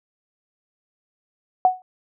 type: tone with exponential decay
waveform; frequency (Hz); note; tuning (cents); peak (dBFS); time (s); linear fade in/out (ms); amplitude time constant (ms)
sine; 740; F#5; 0; -8; 1.65-1.82; 1; 35
effects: none